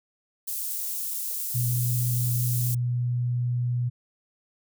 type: high-pass noise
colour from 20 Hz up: white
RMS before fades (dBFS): -31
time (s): 0.47-2.75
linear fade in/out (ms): 10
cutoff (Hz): 8800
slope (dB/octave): 12
type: tone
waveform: sine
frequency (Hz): 122.2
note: B2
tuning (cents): -18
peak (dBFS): -23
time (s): 1.54-3.9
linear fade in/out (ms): 20
effects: none